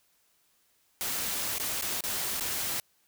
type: noise with dropouts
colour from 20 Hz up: white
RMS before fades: -32 dBFS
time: 1.01-2.8 s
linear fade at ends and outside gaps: 0 ms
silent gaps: 1.583-1.599 / 1.812-1.823 / 2.007-2.038 / 2.398-2.408 s
effects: white hiss -69 dBFS RMS until 3.07 s